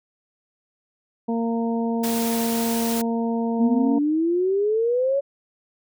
harmonic tone, 230.4 Hz, A#3, 20 cents flat, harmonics 1 / 2 / 3 / 4, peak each -22 / -28 / -32 / -34 dBFS, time 1.28-3.99 s, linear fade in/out 10 ms
white noise, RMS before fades -30 dBFS, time 2.03-3.02 s, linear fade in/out 10 ms
sine exponential sweep, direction up, 230.2 to 567 Hz, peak -18 dBFS, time 3.59-5.21 s, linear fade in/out 20 ms
effects none

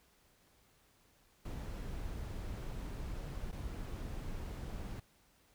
brown noise with dropouts, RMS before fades -42 dBFS, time 1.45-5 s, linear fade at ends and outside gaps 5 ms, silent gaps 3.516-3.525 s, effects pink hiss -69 dBFS RMS until 5.54 s

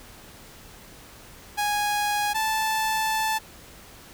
sawtooth tone pair in turn, 828 / 877.2 Hz, G#5 / A5, -5 / -6 cents, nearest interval minor second, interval 99 cents, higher second, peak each -19 dBFS, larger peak neither, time 1.57-2.34 / 2.34-3.39 s, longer second, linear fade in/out 20 ms, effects pink hiss -47 dBFS RMS until 4.13 s

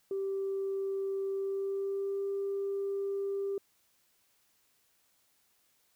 sine tone with pitch glide, 390 to 395.7 Hz, G4 to G4, -9 to +16 cents, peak -30 dBFS, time 0.11-3.58 s, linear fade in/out 2 ms, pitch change +25 cents, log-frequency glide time 1.31-2.26 s, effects tanh soft clip ceiling -27 dBFS + white hiss -71 dBFS RMS until 5.95 s

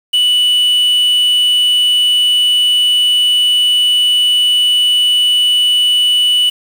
triangle tone with quantisation, 2960 Hz, F#7, in tune, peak -7 dBFS, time 0.13-6.5 s, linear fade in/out 10 ms, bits 5, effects none

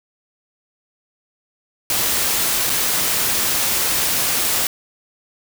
white noise with dropouts, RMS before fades -19 dBFS, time 1.9-4.67 s, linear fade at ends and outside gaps 1 ms, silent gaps 2.696-2.7 s, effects none

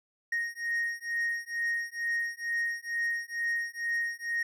triangle beating tone pair, 1864.7 / 1866.9 Hz, A#6 / A#6, 0 / +2 cents, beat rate 2.2 Hz, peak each -31 dBFS, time 0.32-4.43 s, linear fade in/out 5 ms, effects none

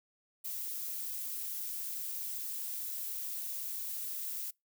violet noise, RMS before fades -39 dBFS, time 0.44-4.51 s, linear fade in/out 10 ms, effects noise-tail reverb RT60 0.2 s tail -26 dB re dry

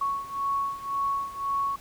sine beating tone pair, 1108.7 / 1110.6 Hz, C#6 / C#6, 0 / +3 cents, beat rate 1.9 Hz, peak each -28 / -31 dBFS, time 0.01-1.76 s, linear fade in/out 5 ms, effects pink hiss -50 dBFS RMS until 1.8 s

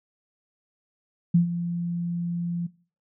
sine tone with ADSR envelope, 172.3 Hz, F3, 23 cents flat, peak -13 dBFS, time 1.34-2.67 s, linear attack 9 ms, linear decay 110 ms, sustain -13 dB, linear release 10 ms, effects noise-tail reverb RT60 0.4 s tail -20 dB re dry

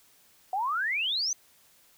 sine exponential sweep, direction up, 726 to 6272 Hz, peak -26 dBFS, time 0.53-1.33 s, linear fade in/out 2 ms, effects white hiss -61 dBFS RMS until 1.97 s

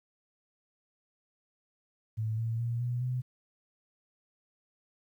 sine tone with pitch steps, 110 / 113.81 / 117.76 / 121.84 / 126.07 Hz, A2 / A#2 / A#2 / B2 / B2, 0 / -41 / +18 / -23 / +36 cents, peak -29 dBFS, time 2.17-3.22 s, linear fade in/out 20 ms, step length 210 ms, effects 11-bit

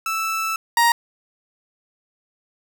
30% pulse tone pair in turn, 1318.5 / 939 Hz, E6 / A#5, 0 / +12 cents, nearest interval tritone, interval 588 cents, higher first, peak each -19 / -11 dBFS, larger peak second, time 0.06-0.56 / 0.77-0.92 s, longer first, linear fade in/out 2 ms, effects none

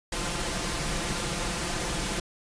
pink noise with comb filter, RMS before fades -30 dBFS, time 0.12-2.2 s, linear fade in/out 5 ms, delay 5.8 ms, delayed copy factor +0.6, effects resampled to 22050 Hz

